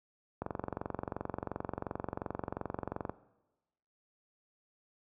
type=click train; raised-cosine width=1 ms; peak=-21 dBFS; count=62; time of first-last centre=0.42-3.095 s; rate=22.8 Hz; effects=noise-tail reverb RT60 1.0 s tail -17 dB re dry + high-pass 60 Hz 12 dB/octave